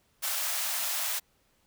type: high-pass noise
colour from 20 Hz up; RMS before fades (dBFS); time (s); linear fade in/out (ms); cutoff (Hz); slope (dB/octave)
white; -31; 0.22-1.2; 20; 580; 96
effects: pink hiss -69 dBFS RMS until 1.66 s